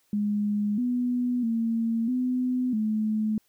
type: tone with pitch steps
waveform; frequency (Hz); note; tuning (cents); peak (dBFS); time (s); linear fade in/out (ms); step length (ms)
sine; 207.2 / 246.3 / 228.1 / 252.1 / 215.8; G#3 / B3 / A#3 / B3 / A3; -4 / -5 / -37 / +36 / -33; -23; 0.13-3.38; 2; 650
effects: white hiss -68 dBFS RMS until 3.48 s